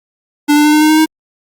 square tone with pitch steps, 293.7 / 297.1 / 300.6 / 304.1 / 307.6 / 311.2 / 314.8 Hz, D4 / D4 / D4 / D#4 / D#4 / D#4 / D#4, 0 / +20 / +40 / -40 / -20 / 0 / +20 cents, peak -7 dBFS, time 0.48-1.061 s, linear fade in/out 20 ms, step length 83 ms, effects Opus 48 kbps

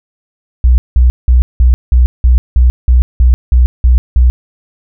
sine tone bursts, 61.74 Hz, B1, in tune, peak -3 dBFS, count 12, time 0.64-4.3 s, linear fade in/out 0 ms, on 140 ms, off 180 ms, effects none

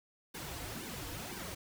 pink noise with flanger, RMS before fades -43 dBFS, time 0.34-1.55 s, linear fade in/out 10 ms, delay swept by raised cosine 1.5 to 5.1 ms, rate 2 Hz, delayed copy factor -1, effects none

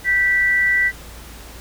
sine tone pair together, 1558 / 1963 Hz, G6 / B6, -11 / -11 cents, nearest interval major third, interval 400 cents, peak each -24 / -14 dBFS, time 0.04-0.92 s, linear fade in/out 50 ms, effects added 56 Hz sine -39 dBFS peak until 1.6 s + pink hiss -40 dBFS RMS until 1.6 s

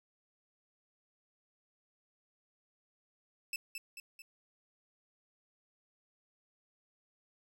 sawtooth tone with echo, 2637 Hz, E7, in tune, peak -32 dBFS, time 3.53-3.56 s, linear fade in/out 2 ms, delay 220 ms, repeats 3, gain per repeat -5 dB, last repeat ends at 4.22 s, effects none

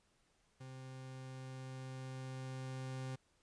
40% pulse tone with level ramp, 130.81 Hz, C3, in tune, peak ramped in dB -48 to -40 dBFS, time 0.6-3.16 s, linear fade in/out 10 ms, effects pink hiss -75 dBFS RMS until 3.42 s + resampled to 22050 Hz

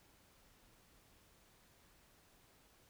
silence, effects pink hiss -68 dBFS RMS until 2.89 s

